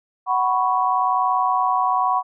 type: chord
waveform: sine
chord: F# suspended fourth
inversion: none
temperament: equal with one note detuned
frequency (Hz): 745.1 / 987.8 / 1108.7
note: F#5 / B5 / C#6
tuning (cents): +12 / 0 / 0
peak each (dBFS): -21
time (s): 0.26-2.23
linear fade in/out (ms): 50
effects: none